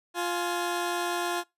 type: tone pair together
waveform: 15% pulse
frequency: 350 / 841.6 Hz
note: F4 / G#5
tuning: +4 / +23 cents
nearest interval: octave + minor third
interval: 1519 cents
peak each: -22 / -29 dBFS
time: 0.14-1.44 s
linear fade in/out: 50 ms
effects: noise-tail reverb RT60 0.2 s tail -23 dB re dry + resampled to 32000 Hz